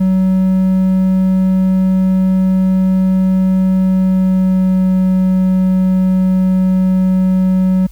triangle tone with pitch glide, 187.7 to 186.4 Hz, F#3 to F#3, +25 to +13 cents, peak -7 dBFS, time 0-7.87 s, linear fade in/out 10 ms, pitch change -12 cents, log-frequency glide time 3.76-4.9 s, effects added 50 Hz sine -32 dBFS peak until 7.91 s + white hiss -50 dBFS RMS until 7.91 s

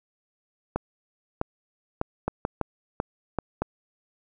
clicks, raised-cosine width 1 ms, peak -11 dBFS, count 9, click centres 0.76 / 1.414 / 2.014 / 2.28 / 2.451 / 2.613 / 3.001 / 3.387 / 3.62 s, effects none

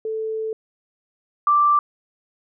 sine tone pair in turn, 440 / 1174.7 Hz, A4 / D6, 0 / 0 cents, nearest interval octave + perfect fourth, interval 1700 cents, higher second, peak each -23 / -13 dBFS, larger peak second, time 0.05-0.53 / 1.47-1.79 s, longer first, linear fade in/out 2 ms, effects none

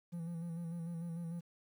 triangle tone with vibrato, 168.6 Hz, E3, 39 cents sharp, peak -37 dBFS, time 0.12-1.41 s, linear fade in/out 20 ms, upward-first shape square, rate 6.7 Hz, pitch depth 36 cents each way, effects 11-bit

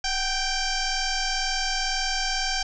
sine tone with frequency modulation, 2361 Hz, D7, 9 cents sharp, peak -23 dBFS, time 0.04-2.63 s, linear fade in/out 5 ms, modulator 780 Hz, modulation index 4.8, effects none

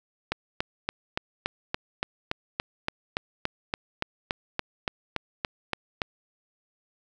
click train, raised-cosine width 0.3 ms, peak -10 dBFS, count 21, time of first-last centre 0.32-6.018 s, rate 3.51 Hz, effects none

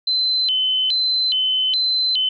sine tone with vibrato, 3516 Hz, A7, 2 cents flat, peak -16 dBFS, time 0.07-2.29 s, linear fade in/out 5 ms, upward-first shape square, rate 1.2 Hz, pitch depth 250 cents each way, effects none

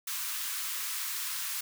white high-pass noise, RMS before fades -35 dBFS, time 0.07-1.61 s, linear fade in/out 5 ms, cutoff 1000 Hz, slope 48 dB/octave, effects none

